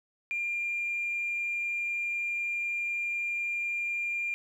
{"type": "tone with tanh clipping", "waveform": "triangle", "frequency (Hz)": 2396, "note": "D7", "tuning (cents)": 34, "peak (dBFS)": -29, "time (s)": [0.31, 4.34], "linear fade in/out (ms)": 0, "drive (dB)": 4, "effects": []}